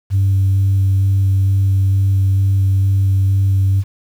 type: tone with vibrato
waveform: sine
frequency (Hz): 97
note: G2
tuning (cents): -18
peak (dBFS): -9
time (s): 0.1-3.84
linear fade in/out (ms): 50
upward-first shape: square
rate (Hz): 2.2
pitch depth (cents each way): 8
effects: tanh soft clip ceiling -8 dBFS + 7-bit